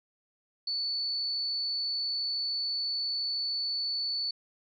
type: tone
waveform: sine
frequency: 4467 Hz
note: C#8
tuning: 12 cents sharp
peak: -29 dBFS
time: 0.67-4.31 s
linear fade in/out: 5 ms
effects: none